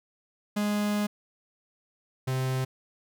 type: tone pair in turn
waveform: 45% pulse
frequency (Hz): 207.7 / 130.39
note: G#3 / C3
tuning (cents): 0 / -6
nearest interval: minor sixth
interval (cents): 806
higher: first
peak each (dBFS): -25 / -26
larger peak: first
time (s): 0.56-1.07 / 2.27-2.65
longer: first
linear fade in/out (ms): 10
effects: none